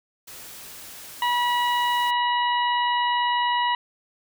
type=noise; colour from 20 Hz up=white; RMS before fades=-41 dBFS; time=0.27-2.11 s; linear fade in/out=10 ms
type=harmonic tone; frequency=969 Hz; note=B5; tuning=33 cents flat; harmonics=1 / 2 / 3 / 4; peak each=-21 / -28 / -29 / -36 dBFS; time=1.22-3.75 s; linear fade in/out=2 ms
effects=none